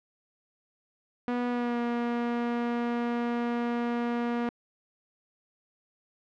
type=tone with pitch glide; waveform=sawtooth; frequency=244 to 238 Hz; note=B3 to A#3; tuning=-21 to +36 cents; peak=-23 dBFS; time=1.28-4.49 s; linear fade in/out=0 ms; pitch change=-43 cents; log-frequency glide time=1.49-1.79 s; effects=low-pass 2000 Hz 12 dB/octave